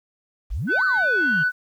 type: exponential two-way sweep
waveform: sine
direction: up then down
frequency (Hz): 38.25 to 1396.9 to 141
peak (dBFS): -23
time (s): 0.5-1.44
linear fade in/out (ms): 20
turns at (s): 0.84
type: tone with pitch glide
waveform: sine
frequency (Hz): 1508 to 1489.8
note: F#6 to F#6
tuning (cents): +32 to +11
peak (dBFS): -16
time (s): 0.67-1.52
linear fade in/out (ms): 50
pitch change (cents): -21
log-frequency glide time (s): 0.87-1.12
effects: tanh soft clip ceiling -14 dBFS + 9-bit